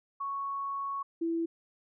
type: tone pair in turn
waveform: sine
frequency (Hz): 1108.7 / 332.1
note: C#6 / E4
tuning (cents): 0 / +13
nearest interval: octave + major sixth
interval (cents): 2087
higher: first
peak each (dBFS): -32 / -28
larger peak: second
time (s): 0.2-1.03 / 1.21-1.46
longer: first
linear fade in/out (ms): 10
effects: none